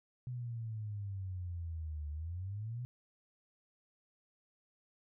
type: exponential two-way sweep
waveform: sine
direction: down then up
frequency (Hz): 126.2 to 73.42 to 126.2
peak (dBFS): -38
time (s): 0.27-2.85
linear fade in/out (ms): 0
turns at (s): 2.1
effects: none